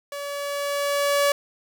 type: tone with level ramp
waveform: sawtooth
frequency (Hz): 570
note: C#5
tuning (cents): +48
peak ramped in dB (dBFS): -27 to -13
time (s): 0.12-1.32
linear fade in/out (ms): 2
effects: none